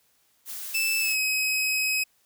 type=noise; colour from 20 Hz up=blue; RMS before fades=-36 dBFS; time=0.45-1.17 s; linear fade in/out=50 ms
type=tone with pitch glide; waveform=sawtooth; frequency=2637 to 2541 Hz; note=E7 to D#7; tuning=0 to +36 cents; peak=-20 dBFS; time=0.74-2.04 s; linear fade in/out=10 ms; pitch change=-64 cents; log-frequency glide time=1-1.18 s
effects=white hiss -66 dBFS RMS until 2.25 s